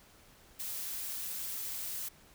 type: noise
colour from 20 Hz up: blue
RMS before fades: -39 dBFS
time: 0.59-2.09 s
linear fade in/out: 10 ms
effects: pink hiss -60 dBFS RMS until 2.34 s